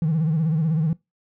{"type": "tone with vibrato", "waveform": "triangle", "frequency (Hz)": 158.8, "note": "D#3", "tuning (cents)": 36, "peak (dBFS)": -15, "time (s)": [0.02, 0.93], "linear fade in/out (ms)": 2, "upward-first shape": "sine", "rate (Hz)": 16, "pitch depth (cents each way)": 110, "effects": ["noise-tail reverb RT60 0.2 s tail -24 dB re dry", "tanh soft clip ceiling -14 dBFS"]}